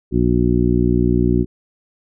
harmonic tone, 60 Hz, B1, 49 cents flat, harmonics 1 / 2 / 3 / 4 / 5 / 6, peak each -20 / -20 / -20 / -20 / -20 / -20 dBFS, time 0.11-1.46 s, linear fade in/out 50 ms, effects none

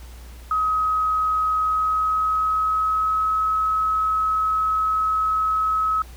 sine tone with pitch glide, 1268 to 1284.2 Hz, D#6 to E6, +32 to -46 cents, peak -18 dBFS, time 0.51-6.02 s, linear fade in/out 2 ms, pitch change +22 cents, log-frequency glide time 1.59-3.38 s, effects added 60 Hz sine -38 dBFS peak until 6.16 s + pink hiss -48 dBFS RMS until 6.16 s

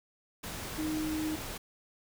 sine tone in noise, 310.7 Hz, D#4, 2 cents flat, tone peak -31 dBFS, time 0.78-1.36 s, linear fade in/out 10 ms, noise pink, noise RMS -40 dBFS, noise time 0.43-1.58 s, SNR +6 dB, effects none

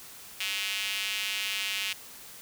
square tone with high-pass filter, 99.9 Hz, G2, 33 cents sharp, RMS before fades -32 dBFS, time 0.4-1.93 s, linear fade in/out 5 ms, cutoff 2700 Hz, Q 2.9, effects white hiss -47 dBFS RMS until 2.41 s

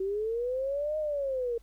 sine linear two-way sweep, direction up then down, 375.5 to 622.3 to 460.2 Hz, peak -28 dBFS, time 0-1.58 s, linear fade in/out 5 ms, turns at 0.98 s, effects added 50 Hz sine -53 dBFS peak until 1.62 s + pink hiss -67 dBFS RMS until 1.62 s

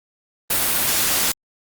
white noise, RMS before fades -19 dBFS, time 0.5-1.32 s, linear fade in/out 5 ms, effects Opus 32 kbps

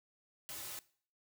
white noise with comb filter, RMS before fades -45 dBFS, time 0.49-0.79 s, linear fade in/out 0 ms, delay 4.3 ms, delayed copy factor -0.85, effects noise-tail reverb RT60 0.5 s tail -20 dB re dry

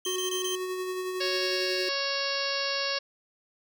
25% pulse tone bursts, 3136 Hz, G7, in tune, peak -27 dBFS, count 4, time 0.05-0.553 s, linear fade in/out 2 ms, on 110 ms, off 21 ms
square tone with tremolo, 369.5 Hz, F#4, 2 cents flat, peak -30 dBFS, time 0.06-1.89 s, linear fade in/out 5 ms, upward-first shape sine, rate 11 Hz, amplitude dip 30%
harmonic tone, 554.4 Hz, C#5, in tune, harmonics 1 / 2 / 3 / 4 / 5 / 6 / 7 / 8 / 9 / 10, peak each -34 / -37 / -36 / -40 / -36 / -41 / -39 / -34 / -37 / -36 dBFS, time 1.2-2.99 s, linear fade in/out 10 ms
effects none

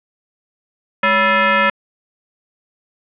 sine tone with frequency modulation, 208.6 Hz, G#3, 8 cents sharp, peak -11 dBFS, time 1.03-1.7 s, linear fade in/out 5 ms, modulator 769 Hz, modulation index 2.9, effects resampled to 8000 Hz + 7-bit

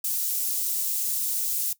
white high-pass noise, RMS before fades -27 dBFS, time 0.04-1.73 s, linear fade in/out 5 ms, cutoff 7500 Hz, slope 12 dB/octave, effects noise-tail reverb RT60 0.1 s tail -17 dB re dry

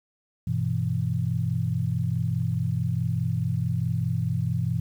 sine chord, E minor, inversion first, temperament just, 98.89 / 123.61 / 164.81 Hz, G2 / B2 / E3, +16 / +2 / 0 cents, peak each -29 / -26 / -28 dBFS, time 0.47-4.8 s, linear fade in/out 5 ms, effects 9-bit

